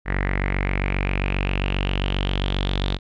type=tone with low-pass filter sweep; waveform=sawtooth; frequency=47.49 Hz; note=F#1; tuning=46 cents sharp; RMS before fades=-23 dBFS; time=0.05-2.99 s; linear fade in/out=50 ms; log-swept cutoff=1900 to 3700 Hz; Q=6.3; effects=none